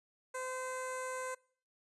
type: tone with notch filter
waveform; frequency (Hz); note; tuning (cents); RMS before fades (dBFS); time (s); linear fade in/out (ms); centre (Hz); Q
10% pulse; 514; C5; -31; -40; 0.34-1.35; 10; 3200; 0.51
effects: noise-tail reverb RT60 0.5 s tail -24 dB re dry + resampled to 24000 Hz